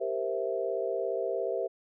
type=chord; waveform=sine; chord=C dominant seventh; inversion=second; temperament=equal; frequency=392 / 466.2 / 523.3 / 659.3 Hz; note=G4 / Bb4 / C5 / E5; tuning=0 / 0 / 0 / 0 cents; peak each=-34 dBFS; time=0-1.68 s; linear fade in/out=20 ms; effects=none